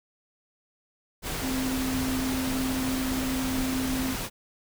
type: tone in noise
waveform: sine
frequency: 260.6 Hz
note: C4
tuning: 7 cents flat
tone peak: -27 dBFS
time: 1.41-4.16 s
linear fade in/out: 50 ms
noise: pink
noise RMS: -32 dBFS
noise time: 1.22-4.3 s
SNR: +2 dB
effects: none